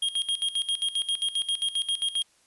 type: tone with tremolo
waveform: square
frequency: 3244 Hz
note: G#7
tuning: 41 cents flat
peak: -24 dBFS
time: 0.02-2.23 s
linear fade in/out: 5 ms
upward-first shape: square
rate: 7.5 Hz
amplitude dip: 80%
effects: white hiss -63 dBFS RMS until 2.46 s + resampled to 24000 Hz